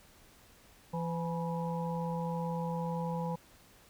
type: harmonic tone with a mistuned harmonic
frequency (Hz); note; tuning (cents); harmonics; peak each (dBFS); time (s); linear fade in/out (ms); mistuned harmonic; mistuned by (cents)
168.3; E3; +36; 1 / 3 / 5 / 6; -34 / -39 / -41 / -42; 0.93-3.36; 10; 6; -58
effects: pink hiss -60 dBFS RMS until 3.89 s